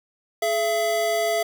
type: tone pair together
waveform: square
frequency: 424 / 673 Hz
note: G#4 / E5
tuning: +36 / +36 cents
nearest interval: minor sixth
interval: 800 cents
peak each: -28 / -22 dBFS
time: 0.42-1.43 s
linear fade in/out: 5 ms
effects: none